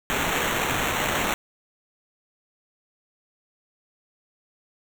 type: noise with sample-and-hold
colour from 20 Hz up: white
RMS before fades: -25 dBFS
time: 0.1-1.34 s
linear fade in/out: 0 ms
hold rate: 4900 Hz
effects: none